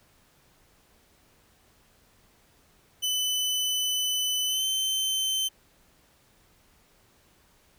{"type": "tone with pitch glide", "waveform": "sawtooth", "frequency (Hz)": [3009, 3086], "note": ["F#7", "G7"], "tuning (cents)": [28, -28], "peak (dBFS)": -22, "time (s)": [3.02, 5.49], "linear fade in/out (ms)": 20, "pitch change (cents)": 44, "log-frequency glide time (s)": [4.46, 4.65], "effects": ["pink hiss -62 dBFS RMS until 7.78 s"]}